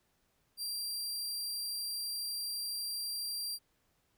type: tone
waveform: sawtooth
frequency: 4733 Hz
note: D8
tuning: 13 cents sharp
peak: -33 dBFS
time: 0.57-3.59 s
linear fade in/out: 50 ms
effects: pink hiss -75 dBFS RMS until 4.17 s